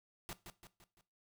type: noise with echo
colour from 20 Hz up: pink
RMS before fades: -45 dBFS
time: 0.29-0.33 s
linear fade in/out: 0 ms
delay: 170 ms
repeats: 4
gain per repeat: -6 dB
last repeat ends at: 1.01 s
effects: noise-tail reverb RT60 0.3 s tail -17 dB re dry